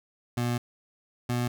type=tone pair in turn; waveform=25% pulse; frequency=120.8 / 121.85 Hz; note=B2 / B2; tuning=-38 / -23 cents; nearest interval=unison; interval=15 cents; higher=second; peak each=-22 dBFS; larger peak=neither; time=0.37-0.58 / 1.29-1.48 s; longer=first; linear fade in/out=5 ms; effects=none